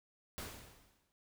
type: noise with exponential decay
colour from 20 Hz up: pink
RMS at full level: -42 dBFS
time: 0.38-1.12 s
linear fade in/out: 0 ms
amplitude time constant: 160 ms
effects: none